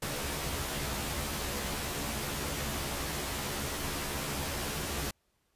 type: noise with comb filter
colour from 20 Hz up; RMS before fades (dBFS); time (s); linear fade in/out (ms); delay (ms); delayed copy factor
pink; -35; 0.02-5.11; 5; 14; +1
effects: pink hiss -75 dBFS RMS until 5.55 s + resampled to 32000 Hz